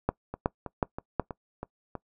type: two click trains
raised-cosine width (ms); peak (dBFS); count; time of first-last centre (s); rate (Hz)
1; -10 / -21; 4 / 6; 0.09-1.197 / 0.34-1.953; 2.71 / 3.1
effects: noise-tail reverb RT60 0.1 s tail -22 dB re dry